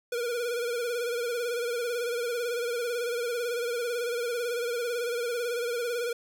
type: tone with vibrato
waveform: square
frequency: 477.3 Hz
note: A#4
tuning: 41 cents sharp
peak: -29 dBFS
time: 0.12-6.13 s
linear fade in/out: 5 ms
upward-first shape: sine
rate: 18 Hz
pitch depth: 59 cents each way
effects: none